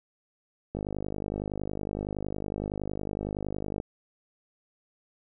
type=click train; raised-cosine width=2 ms; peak=-19 dBFS; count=156; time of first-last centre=0.75-3.801 s; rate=50.8 Hz; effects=none